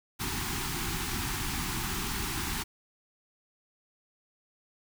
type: band-stop noise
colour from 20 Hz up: pink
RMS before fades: -33 dBFS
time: 0.19-2.64 s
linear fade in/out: 20 ms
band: 400 to 760 Hz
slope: 96 dB/octave
effects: none